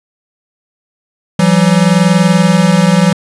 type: tone pair together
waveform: square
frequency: 168.91 / 189.6 Hz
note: E3 / F#3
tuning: +43 / +43 cents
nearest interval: major second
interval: 200 cents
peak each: -10 dBFS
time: 1.39-3.13 s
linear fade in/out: 5 ms
effects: resampled to 24000 Hz